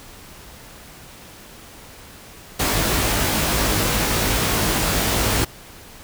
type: noise with comb filter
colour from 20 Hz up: pink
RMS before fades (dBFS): -20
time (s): 2.59-5.45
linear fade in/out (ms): 10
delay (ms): 19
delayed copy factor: +0.8
effects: pink hiss -42 dBFS RMS until 6.03 s